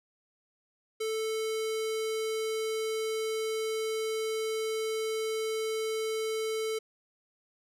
square tone with notch filter, 440 Hz, A4, in tune, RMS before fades -32 dBFS, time 1-6.79 s, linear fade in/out 10 ms, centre 950 Hz, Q 0.73, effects low-pass 12000 Hz 12 dB/octave

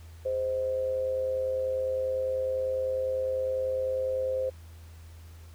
sine tone with amplitude modulation, 520 Hz, C5, 11 cents flat, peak -24 dBFS, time 0.25-4.5 s, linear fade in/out 10 ms, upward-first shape sine, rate 110 Hz, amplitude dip 50%, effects added 82 Hz sine -45 dBFS peak until 5.54 s + pink hiss -58 dBFS RMS until 5.54 s

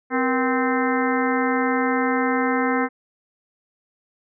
harmonic tone with a mistuned harmonic, 259.5 Hz, C4, 14 cents flat, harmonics 1 / 2 / 3 / 4 / 5 / 6 / 7 / 8, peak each -22 / -25 / -27 / -28 / -29 / -30 / -30 / -31 dBFS, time 0.1-2.89 s, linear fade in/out 50 ms, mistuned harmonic 2, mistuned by -140 cents, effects none

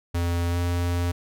square tone with pitch glide, 86.1 to 87.3 Hz, F2 to F2, -24 to 0 cents, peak -23 dBFS, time 0.14-1.12 s, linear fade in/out 10 ms, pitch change +24 cents, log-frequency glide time 0.5-0.57 s, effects none

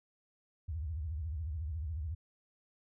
sine tone with vibrato, 77.78 Hz, D#2, in tune, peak -35 dBFS, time 0.68-2.15 s, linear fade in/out 10 ms, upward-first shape sine, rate 14 Hz, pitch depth 220 cents each way, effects none

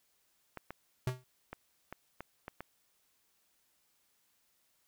clicks, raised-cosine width 0.5 ms, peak -27 dBFS, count 8, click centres 0.573 / 0.706 / 1.092 / 1.53 / 1.926 / 2.206 / 2.481 / 2.606 s
square tone with exponential decay, 127.1 Hz, C3, 50 cents flat, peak -29 dBFS, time 1.07-1.24 s, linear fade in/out 2 ms, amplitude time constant 36 ms
effects white hiss -74 dBFS RMS until 4.87 s

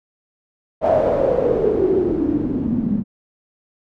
white noise with low-pass filter sweep, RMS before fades -18 dBFS, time 0.81-3.04 s, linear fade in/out 50 ms, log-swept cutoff 670 to 210 Hz, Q 8.5, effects none

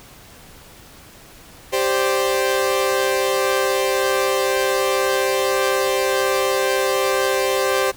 sawtooth chord, G suspended fourth, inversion none, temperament equal, 392 / 523.3 / 587.3 Hz, G4 / C5 / D5, 0 / 0 / 0 cents, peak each -17 / -16 / -22 dBFS, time 1.72-7.92 s, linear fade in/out 20 ms, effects pink hiss -44 dBFS RMS until 7.96 s

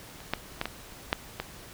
clicks, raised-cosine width 0.3 ms, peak -28 / -10 / -12 / -14 / -7 / -15 dBFS, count 6, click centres 0.204 / 0.336 / 0.614 / 0.656 / 1.129 / 1.4 s, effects pink hiss -47 dBFS RMS until 1.73 s

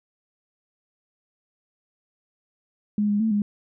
sine tone with pitch steps, 208.3 / 205.6 / 221.9 / 206.1 Hz, G#3 / G#3 / A3 / G#3, +5 / -17 / +15 / -13 cents, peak -19 dBFS, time 2.98-3.42 s, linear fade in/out 2 ms, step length 110 ms, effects none

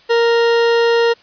40% pulse tone, 466.2 Hz, A#4, in tune, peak -10 dBFS, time 0.09-1.14 s, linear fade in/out 20 ms, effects white hiss -48 dBFS RMS until 1.22 s + resampled to 11025 Hz

